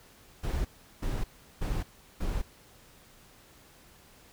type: noise bursts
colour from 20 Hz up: brown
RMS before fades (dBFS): -30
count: 4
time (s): 0.43-2.42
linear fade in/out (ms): 10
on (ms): 220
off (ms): 370
effects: pink hiss -57 dBFS RMS until 4.32 s